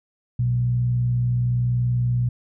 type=tone with frequency modulation; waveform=sine; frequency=121.9 Hz; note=B2; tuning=22 cents flat; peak=-18 dBFS; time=0.39-2.29 s; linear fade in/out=5 ms; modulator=61 Hz; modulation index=0.29; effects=none